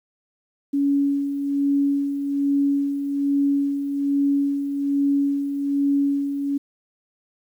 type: tone with tremolo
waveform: sine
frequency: 281.2 Hz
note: C#4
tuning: 25 cents sharp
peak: -16 dBFS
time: 0.73-6.58 s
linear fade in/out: 10 ms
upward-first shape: sine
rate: 1.2 Hz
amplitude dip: 55%
effects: 9-bit